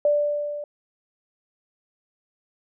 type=tone with level ramp; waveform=sine; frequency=587.3 Hz; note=D5; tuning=in tune; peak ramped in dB=-15 to -30 dBFS; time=0.05-0.64 s; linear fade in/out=2 ms; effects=none